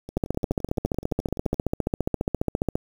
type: two click trains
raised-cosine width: 2 ms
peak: -24 / -9 dBFS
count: 18 / 39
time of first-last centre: 0.09-1.543 / 0.17-2.755 s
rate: 11.7 / 14.7 Hz
effects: 7-bit